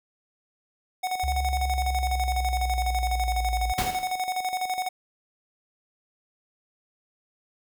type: tone with tremolo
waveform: square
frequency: 740 Hz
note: F#5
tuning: in tune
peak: -25 dBFS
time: 1.03-4.89 s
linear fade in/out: 10 ms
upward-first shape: square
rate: 12 Hz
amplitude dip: 60%
type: exponential sweep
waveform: sine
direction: down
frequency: 69.3 to 57.2 Hz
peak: -25 dBFS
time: 1.23-3.73 s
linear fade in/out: 10 ms
type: noise with exponential decay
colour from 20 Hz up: pink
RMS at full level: -25 dBFS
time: 3.78-4.21 s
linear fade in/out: 5 ms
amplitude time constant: 92 ms
effects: none